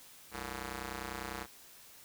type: ring-modulated tone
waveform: 5% pulse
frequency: 130 Hz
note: C3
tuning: 11 cents flat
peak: -25 dBFS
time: 0.31-1.47 s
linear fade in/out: 50 ms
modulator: 600 Hz
effects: white hiss -56 dBFS RMS until 2.04 s